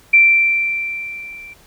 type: tone with level ramp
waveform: sine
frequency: 2349 Hz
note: D7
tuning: in tune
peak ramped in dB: -5 to -34 dBFS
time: 0.13-1.54 s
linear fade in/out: 10 ms
effects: pink hiss -49 dBFS RMS until 1.66 s